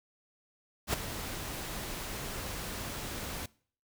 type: noise with ADSR envelope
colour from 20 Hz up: pink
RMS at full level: -28 dBFS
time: 0.87-3.46 s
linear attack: 66 ms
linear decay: 8 ms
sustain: -11 dB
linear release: 4 ms
effects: noise-tail reverb RT60 0.5 s tail -23 dB re dry